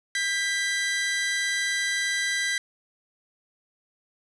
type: tone pair together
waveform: sawtooth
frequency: 1599.8 / 1977 Hz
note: G6 / B6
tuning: +35 / +1 cents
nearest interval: major third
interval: 366 cents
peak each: -26 / -22 dBFS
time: 0.15-2.58 s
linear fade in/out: 2 ms
effects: resampled to 24000 Hz + 8-bit